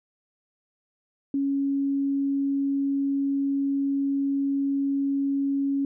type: tone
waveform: sine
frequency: 277.2 Hz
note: C#4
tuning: in tune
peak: -22 dBFS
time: 1.34-5.85 s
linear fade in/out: 2 ms
effects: none